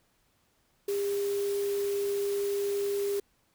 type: tone in noise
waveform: sine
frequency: 402.4 Hz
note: G4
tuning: 45 cents sharp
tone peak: -27 dBFS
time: 0.88-3.2 s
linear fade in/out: 5 ms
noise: white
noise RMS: -43 dBFS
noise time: 0.88-3.2 s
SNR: +13 dB
effects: pink hiss -70 dBFS RMS until 3.54 s